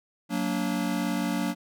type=chord; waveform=square; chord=Gb augmented; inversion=none; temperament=just; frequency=185 / 231.2 / 289.1 Hz; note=Gb3 / Bb3 / D4; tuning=0 / -14 / -27 cents; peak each=-31 dBFS; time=0.29-1.55 s; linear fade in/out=50 ms; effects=none